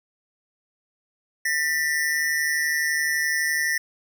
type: tone pair together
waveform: square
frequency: 1800.2 / 1952 Hz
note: A6 / B6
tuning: +39 / -21 cents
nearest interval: minor second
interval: 140 cents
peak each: -25 dBFS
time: 1.45-3.78 s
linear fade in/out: 5 ms
effects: none